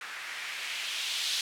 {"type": "noise with low-pass filter sweep", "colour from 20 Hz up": "violet", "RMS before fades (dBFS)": -35, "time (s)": [0.01, 1.41], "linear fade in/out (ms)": 2, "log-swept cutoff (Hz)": [1600, 3900], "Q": 1.9, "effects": []}